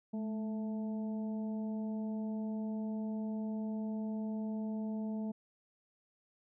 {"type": "harmonic tone with a mistuned harmonic", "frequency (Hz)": 220, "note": "A3", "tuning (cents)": 0, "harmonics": [1, 2, 3, 4], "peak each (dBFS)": [-35, -49, -49, -55], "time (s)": [0.13, 5.32], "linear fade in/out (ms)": 10, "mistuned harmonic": 1, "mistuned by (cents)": -39, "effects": []}